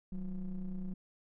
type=ring-modulated tone; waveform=triangle; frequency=86 Hz; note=F2; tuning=26 cents flat; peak=-31 dBFS; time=0.12-0.94 s; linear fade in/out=5 ms; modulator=101 Hz; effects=none